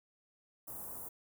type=band-stop noise; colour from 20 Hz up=white; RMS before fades=-45 dBFS; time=0.67-1.09 s; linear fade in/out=10 ms; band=1100 to 10000 Hz; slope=24 dB/octave; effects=none